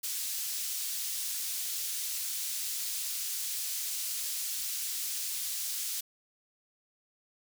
pink high-pass noise, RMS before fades -35 dBFS, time 0.03-6.01 s, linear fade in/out 10 ms, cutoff 5200 Hz, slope 12 dB/octave, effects none

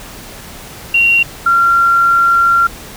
sine tone pair in turn, 2753 / 1376.5 Hz, F7 / F6, -25 / -25 cents, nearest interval octave, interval 1200 cents, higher first, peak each -7 dBFS, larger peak neither, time 0.94-1.23 / 1.46-2.67 s, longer second, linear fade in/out 5 ms, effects pink hiss -32 dBFS RMS until 2.96 s

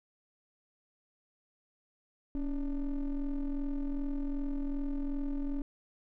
triangle ring-modulated tone, 150.3 Hz, D3, 40 cents sharp, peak -26 dBFS, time 2.35-5.62 s, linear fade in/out 2 ms, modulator 129 Hz, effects none

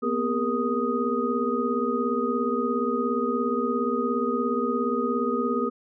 sine tone cluster, 236.4 / 253.5 / 406.2 / 470.1 / 1246 Hz, A#3 / B3 / G#4 / A#4 / D#6, +24 / +45 / -38 / +15 / +2 cents, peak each -29 dBFS, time 0.02-5.7 s, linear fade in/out 20 ms, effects none

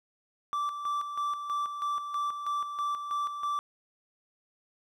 triangle tone with tremolo, 1167 Hz, D6, 11 cents flat, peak -26 dBFS, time 0.53-3.59 s, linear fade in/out 0 ms, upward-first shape square, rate 3.1 Hz, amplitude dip 55%, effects none

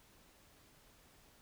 silence, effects pink hiss -65 dBFS RMS until 1.41 s

